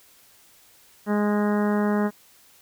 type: harmonic tone with a mistuned harmonic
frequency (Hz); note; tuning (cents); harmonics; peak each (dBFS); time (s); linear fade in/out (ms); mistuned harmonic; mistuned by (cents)
207.7; G#3; 0; 1 / 2 / 3 / 4 / 5 / 6 / 7 / 8 / 9; -21 / -27 / -31 / -33 / -35 / -37 / -38 / -39 / -40; 1.06-2.11; 50; 8; -16
effects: white hiss -55 dBFS RMS until 2.61 s